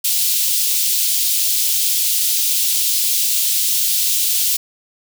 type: high-pass noise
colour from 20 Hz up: white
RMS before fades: -17 dBFS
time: 0.04-4.57 s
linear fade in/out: 10 ms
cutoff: 3100 Hz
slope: 24 dB/octave
effects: none